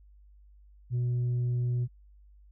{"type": "tone", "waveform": "sine", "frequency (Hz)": 122.4, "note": "B2", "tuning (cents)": -15, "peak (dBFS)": -23, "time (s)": [0.9, 1.88], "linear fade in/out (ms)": 50, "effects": ["tanh soft clip ceiling -25 dBFS", "added 50 Hz sine -53 dBFS peak until 2.51 s"]}